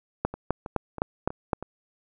two click trains, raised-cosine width 1 ms, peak -21 / -9 dBFS, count 5 / 6, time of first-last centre 0.34-1.626 / 0.25-1.532 s, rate 3.11 / 3.9 Hz, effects none

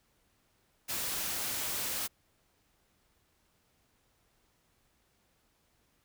white noise, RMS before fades -35 dBFS, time 0.88-2.08 s, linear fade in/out 20 ms, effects pink hiss -72 dBFS RMS until 6.04 s

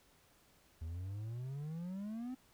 triangle exponential sweep, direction up, 77.78 to 261.6 Hz, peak -38 dBFS, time 0.81-2.35 s, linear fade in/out 10 ms, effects pink hiss -68 dBFS RMS until 2.53 s

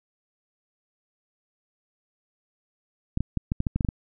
clicks, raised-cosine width 5 ms, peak -12 dBFS, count 10, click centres 3.174 / 3.206 / 3.373 / 3.519 / 3.604 / 3.668 / 3.76 / 3.808 / 3.848 / 3.888 s, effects none

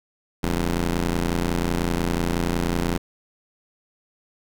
15% pulse ring-modulated tone, 85.7 Hz, F2, 32 cents flat, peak -12 dBFS, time 0.43-2.98 s, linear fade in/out 10 ms, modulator 101 Hz, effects none

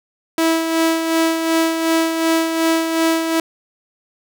sawtooth tone with tremolo, 326.3 Hz, E4, 18 cents flat, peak -9 dBFS, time 0.38-3.4 s, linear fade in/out 2 ms, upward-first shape sine, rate 2.7 Hz, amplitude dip 50%, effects none

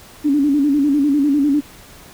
sine tone with vibrato, 286 Hz, D4, 46 cents flat, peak -12 dBFS, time 0.24-1.61 s, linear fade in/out 20 ms, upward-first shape square, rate 10 Hz, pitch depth 70 cents each way, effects pink hiss -42 dBFS RMS until 2.13 s

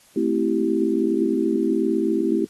sine chord, A minor seventh, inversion none, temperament equal with one note detuned, 220 / 261.6 / 329.6 / 388.8 Hz, A3 / C4 / E4 / G4, 0 / 0 / 0 / -14 cents, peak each -25 / -25 / -22 / -24 dBFS, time 0.16-2.45 s, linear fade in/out 5 ms, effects white hiss -54 dBFS RMS until 2.49 s + AAC 32 kbps

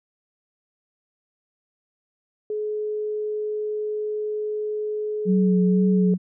sine tone, 424.5 Hz, G#4, 38 cents sharp, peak -24 dBFS, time 2.5-6.14 s, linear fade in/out 2 ms
sine tone with vibrato, 185 Hz, F#3, in tune, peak -16 dBFS, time 5.25-6.18 s, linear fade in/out 50 ms, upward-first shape sine, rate 2 Hz, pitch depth 26 cents each way
effects none

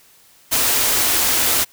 white band-stop noise, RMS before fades -17 dBFS, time 0.51-1.65 s, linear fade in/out 20 ms, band 140 to 210 Hz, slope 96 dB/octave, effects white hiss -51 dBFS RMS until 1.72 s

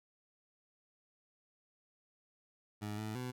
20% pulse tone with pitch steps, 104.8 / 108.2 / 125.5 Hz, G#2 / A2 / B2, +16 / -29 / +28 cents, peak -34 dBFS, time 2.81-3.32 s, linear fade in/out 20 ms, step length 170 ms, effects none

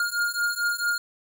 square beating tone pair, 1415 / 1419.5 Hz, F6 / F6, +22 / +28 cents, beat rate 4.5 Hz, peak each -28 / -27 dBFS, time 0-0.98 s, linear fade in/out 2 ms, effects none

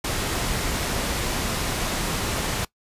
pink low-pass noise, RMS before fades -26 dBFS, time 0.04-2.65 s, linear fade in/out 5 ms, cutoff 12000 Hz, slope 12 dB/octave, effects noise-tail reverb RT60 0.1 s tail -21 dB re dry + resampled to 32000 Hz

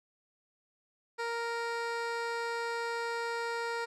15% pulse tone with low-pass filter, 466.2 Hz, A#4, in tune, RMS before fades -35 dBFS, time 1.18-3.86 s, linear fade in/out 20 ms, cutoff 6700 Hz, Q 0.52, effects none

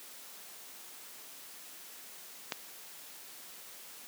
click, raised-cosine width 0.2 ms, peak -15 dBFS, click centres 2.522 s, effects white hiss -50 dBFS RMS until 4.07 s + high-pass 200 Hz 12 dB/octave

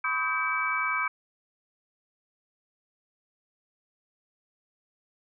sine tone cluster, 1008 / 1118 / 1268 / 1571 / 2293 Hz, B5 / C#6 / D#6 / G6 / D7, +35 / +14 / +32 / +3 / -42 cents, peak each -34 / -36 / -31 / -32 / -29 dBFS, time 0.04-1.08 s, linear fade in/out 5 ms, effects none

